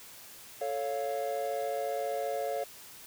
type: chord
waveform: triangle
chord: A augmented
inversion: none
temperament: equal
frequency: 440 / 554.4 / 698.5 Hz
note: A4 / C#5 / E#5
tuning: 0 / 0 / 0 cents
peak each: -35 / -32 / -33 dBFS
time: 0.61-2.64 s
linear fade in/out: 5 ms
effects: white hiss -50 dBFS RMS until 3.06 s